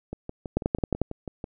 two click trains, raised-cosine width 2 ms, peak -9 / -20 dBFS, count 6 / 9, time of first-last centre 0.57-1.016 / 0.13-1.441 s, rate 11.2 / 6.1 Hz, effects none

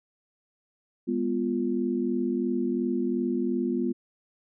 sine chord, F diminished, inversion first, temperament equal with one note detuned, 204 / 246.9 / 349.2 Hz, Ab3 / Cb4 / F4, -31 / 0 / 0 cents, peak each -31 / -27 / -29 dBFS, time 1.07-3.93 s, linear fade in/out 20 ms, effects none

